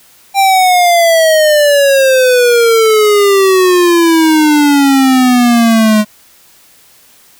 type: exponential sweep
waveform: square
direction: down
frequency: 794 to 210 Hz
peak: -6 dBFS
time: 0.34-6.05 s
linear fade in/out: 50 ms
effects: white hiss -44 dBFS RMS until 7.39 s